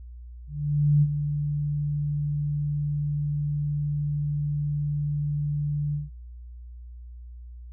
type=tone with ADSR envelope; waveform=sine; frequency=146.83 Hz; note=D3; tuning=in tune; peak=-15 dBFS; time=0.47-6.1 s; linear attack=550 ms; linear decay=47 ms; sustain=-9 dB; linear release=160 ms; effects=added 60 Hz sine -39 dBFS peak until 7.72 s

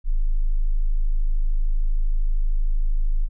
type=tone; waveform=sine; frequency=26.49 Hz; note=G#0; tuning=35 cents sharp; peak=-16 dBFS; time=0.04-3.29 s; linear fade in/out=50 ms; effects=none

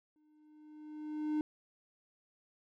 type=tone with exponential growth; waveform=triangle; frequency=304.1 Hz; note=D#4; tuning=40 cents flat; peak=-27 dBFS; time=0.16-1.41 s; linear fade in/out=1 ms; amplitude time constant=270 ms; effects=none

